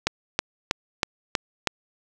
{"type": "click train", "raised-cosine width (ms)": 0.2, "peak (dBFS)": -3, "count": 6, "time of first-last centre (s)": [0.07, 1.673], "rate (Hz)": 3.12, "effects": []}